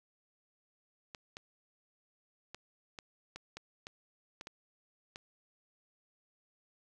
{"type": "clicks", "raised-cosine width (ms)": 0.2, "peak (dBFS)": -27, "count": 10, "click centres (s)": [1.148, 1.369, 2.546, 2.988, 3.36, 3.57, 3.869, 4.411, 4.471, 5.159], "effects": []}